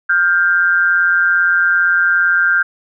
sine tone pair together, 1404.4 / 1582 Hz, F6 / G6, +9 / +15 cents, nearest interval major second, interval 206 cents, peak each -13 dBFS, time 0.09-2.63 s, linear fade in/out 10 ms, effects none

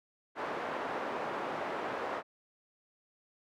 pink band-pass noise, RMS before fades -37 dBFS, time 0.35-2.23 s, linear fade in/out 50 ms, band 450 to 1300 Hz, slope 12 dB/octave, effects none

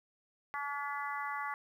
harmonic tone, 285.5 Hz, D4, 49 cents flat, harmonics 3 / 4 / 5 / 6 / 7, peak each -41 / -39 / -44 / -45 / -43 dBFS, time 0.54-1.54 s, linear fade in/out 0 ms, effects 11-bit

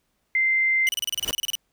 sine tone, 2083 Hz, C7, 8 cents flat, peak -18 dBFS, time 0.35-0.89 s, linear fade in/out 2 ms
sawtooth tone bursts, 2960 Hz, F#7, in tune, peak -20 dBFS, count 14, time 0.87-1.553 s, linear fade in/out 0 ms, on 20 ms, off 31 ms
pink noise with exponential growth, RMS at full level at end -27 dBFS, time 1.14-1.31 s, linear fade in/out 2 ms, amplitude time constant 35 ms
effects pink hiss -72 dBFS RMS until 1.72 s

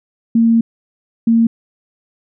sine tone bursts at uneven times, 229.1 Hz, A#3, 30 cents flat, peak -8 dBFS, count 2, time 0.35-0.61 / 1.27-1.47 s, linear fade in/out 5 ms, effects none

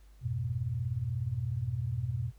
sine chord, F diminished, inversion none, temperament equal with one note detuned, 86.9 / 103.83 / 123.47 Hz, F2 / Ab2 / Cb3, -8 / 0 / 0 cents, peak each -38 / -37 / -32 dBFS, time 0.21-2.32 s, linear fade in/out 50 ms, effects added 50 Hz sine -53 dBFS peak until 2.38 s + pink hiss -68 dBFS RMS until 2.38 s

